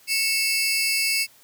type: tone cluster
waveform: sawtooth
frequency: 2199 / 2661 / 4876 Hz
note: C#7 / E7 / D#8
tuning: -14 / +16 / -36 cents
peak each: -22 dBFS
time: 0.07-1.27 s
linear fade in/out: 50 ms
effects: white hiss -54 dBFS RMS until 1.43 s + high-pass 60 Hz 12 dB/octave